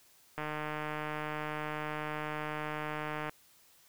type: click train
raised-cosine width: 0.5 ms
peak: -22 dBFS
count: 444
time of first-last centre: 0.38-3.294 s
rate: 152 Hz
effects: white hiss -63 dBFS RMS until 3.88 s